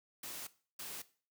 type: noise bursts at uneven times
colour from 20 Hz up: white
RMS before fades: -45 dBFS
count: 2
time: 0.23-0.47 / 0.79-1.02 s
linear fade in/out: 5 ms
effects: noise-tail reverb RT60 0.4 s tail -17 dB re dry + high-pass 100 Hz 12 dB/octave